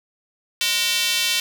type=tone with high-pass filter; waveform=square; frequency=207.1 Hz; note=G#3; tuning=5 cents flat; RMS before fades=-21 dBFS; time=0.61-1.4 s; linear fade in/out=2 ms; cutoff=3100 Hz; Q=1.8; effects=none